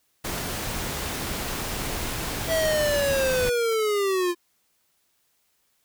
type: noise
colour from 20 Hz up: pink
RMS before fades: -30 dBFS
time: 0.24-3.5 s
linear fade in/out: 10 ms
type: linear sweep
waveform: square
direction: down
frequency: 659.3 to 343.8 Hz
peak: -22 dBFS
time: 2.47-4.35 s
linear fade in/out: 50 ms
effects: white hiss -69 dBFS RMS until 5.84 s